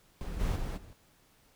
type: noise with level steps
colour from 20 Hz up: brown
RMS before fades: -38 / -30 / -35 / -50 dBFS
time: 0.21-0.93 s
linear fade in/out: 0 ms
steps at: 0.39 / 0.55 / 0.76 s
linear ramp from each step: 20 ms
effects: pink hiss -65 dBFS RMS until 1.55 s